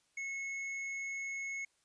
sine tone with tanh clipping, 2186 Hz, C#7, 25 cents flat, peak -39 dBFS, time 0.17-1.65 s, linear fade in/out 5 ms, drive 9 dB, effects white hiss -74 dBFS RMS until 1.84 s + resampled to 22050 Hz

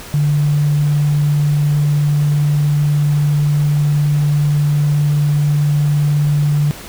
triangle tone, 146.83 Hz, D3, in tune, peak -7 dBFS, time 0.14-6.71 s, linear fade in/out 0 ms, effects tanh soft clip ceiling -9 dBFS + pink hiss -33 dBFS RMS until 6.88 s

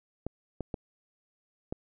clicks, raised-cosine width 2 ms, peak -20 dBFS, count 4, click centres 0.266 / 0.607 / 0.742 / 1.725 s, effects none

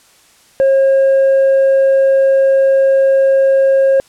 sine tone with tanh clipping, 540 Hz, C#5, 45 cents flat, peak -8 dBFS, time 0.6-4 s, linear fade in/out 0 ms, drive 2 dB, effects white hiss -48 dBFS RMS until 4.08 s + low-pass 10000 Hz 12 dB/octave

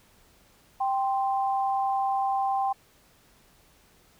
sine tone pair together, 784 / 1046.5 Hz, G5 / C6, 0 / 0 cents, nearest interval perfect fourth, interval 500 cents, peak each -24 / -31 dBFS, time 0.8-2.73 s, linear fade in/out 10 ms, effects pink hiss -60 dBFS RMS until 4.19 s

